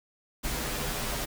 pink noise with comb filter, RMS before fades -32 dBFS, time 0.43-1.26 s, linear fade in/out 20 ms, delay 11 ms, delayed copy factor -0.9, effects none

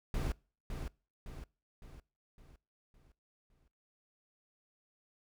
brown noise with echo, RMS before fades -34 dBFS, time 0.14-0.32 s, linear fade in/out 2 ms, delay 560 ms, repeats 6, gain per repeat -6 dB, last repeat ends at 3.68 s, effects noise-tail reverb RT60 0.4 s tail -25 dB re dry

